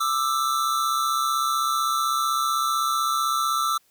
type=tone pair together; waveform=square; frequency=1187 / 1322.8 Hz; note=D6 / E6; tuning=+18 / +6 cents; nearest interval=major second; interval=188 cents; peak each=-26 / -24 dBFS; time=0-3.78 s; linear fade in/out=10 ms; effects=white hiss -63 dBFS RMS until 3.9 s